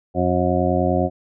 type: harmonic tone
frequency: 90 Hz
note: F#2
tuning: 47 cents flat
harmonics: 1 / 2 / 3 / 4 / 6 / 7 / 8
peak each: -24 / -24 / -24 / -24 / -24 / -24 / -24 dBFS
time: 0.14-1.1 s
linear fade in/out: 50 ms
effects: none